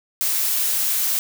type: noise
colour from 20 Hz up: blue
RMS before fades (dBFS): -21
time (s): 0.21-1.19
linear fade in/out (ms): 0
effects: none

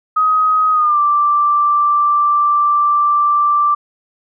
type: tone with pitch glide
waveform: sine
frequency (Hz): 1259 to 1174.7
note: D#6 to D6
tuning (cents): +20 to 0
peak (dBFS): -10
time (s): 0.16-3.75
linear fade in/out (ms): 10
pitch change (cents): -120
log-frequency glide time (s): 0.72-0.99
effects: none

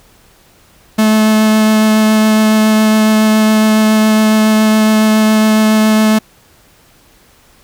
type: tone with vibrato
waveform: 45% pulse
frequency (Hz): 216.7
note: A3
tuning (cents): -26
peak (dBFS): -7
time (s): 0.98-6.19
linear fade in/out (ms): 10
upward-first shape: triangle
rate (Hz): 7.2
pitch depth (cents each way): 10
effects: pink hiss -47 dBFS RMS until 7.63 s

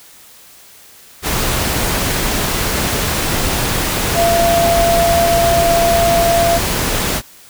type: tone in noise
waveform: sine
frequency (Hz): 680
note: F5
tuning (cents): -46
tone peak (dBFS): -11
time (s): 4.14-6.6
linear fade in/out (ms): 50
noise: pink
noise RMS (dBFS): -17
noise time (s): 1.22-7.22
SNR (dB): +3
effects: white hiss -42 dBFS RMS until 7.49 s

